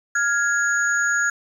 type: tone cluster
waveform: sine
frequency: 1412 / 1663 / 6730 Hz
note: F6 / G#6 / G#8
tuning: +19 / +2 / +22 cents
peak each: -21 / -21 / -27 dBFS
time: 0.15-1.3 s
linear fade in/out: 5 ms
effects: 8-bit